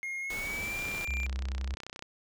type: tone with pitch glide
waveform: triangle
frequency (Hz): 2141 to 2376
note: C7 to D7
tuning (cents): +39 to +20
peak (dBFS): -32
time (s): 0.03-1.26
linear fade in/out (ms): 0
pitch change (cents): +181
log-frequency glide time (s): 0.2-0.76
type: noise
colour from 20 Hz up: pink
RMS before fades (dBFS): -41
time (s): 0.3-1.05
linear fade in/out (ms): 2
type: click train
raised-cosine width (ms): 0.2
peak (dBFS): -24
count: 40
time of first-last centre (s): 0.79-2.024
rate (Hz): 31.6
type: tone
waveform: triangle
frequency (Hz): 65.41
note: C2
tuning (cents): 0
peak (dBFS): -29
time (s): 1.08-1.75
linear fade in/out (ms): 5
effects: none